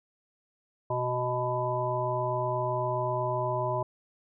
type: harmonic tone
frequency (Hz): 124.6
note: B2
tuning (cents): +16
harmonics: 1 / 3 / 5 / 7 / 8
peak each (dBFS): -33 / -35 / -31 / -36 / -32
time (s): 0.9-3.83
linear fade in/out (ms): 5
effects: none